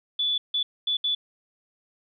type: tone bursts at uneven times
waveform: sine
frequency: 3458 Hz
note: A7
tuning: 31 cents flat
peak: -22 dBFS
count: 4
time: 0.19-0.38 / 0.54-0.63 / 0.87-0.97 / 1.04-1.15 s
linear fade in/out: 5 ms
effects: none